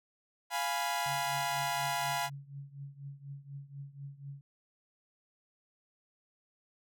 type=chord; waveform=sawtooth; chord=F diminished; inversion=none; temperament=equal; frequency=698.5 / 830.6 / 987.8 Hz; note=F5 / Ab5 / Cb6; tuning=0 / 0 / 0 cents; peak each=-32 dBFS; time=0.5-2.3 s; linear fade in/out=50 ms
type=tone with tremolo; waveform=sine; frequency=140 Hz; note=C#3; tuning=18 cents sharp; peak=-39 dBFS; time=1.06-4.41 s; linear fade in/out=0 ms; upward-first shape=triangle; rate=4.1 Hz; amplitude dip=90%
effects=none